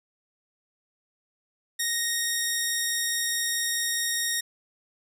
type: tone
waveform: 10% pulse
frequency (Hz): 1864.7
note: A#6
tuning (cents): 0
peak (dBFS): -16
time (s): 1.79-4.41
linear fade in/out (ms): 10
effects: none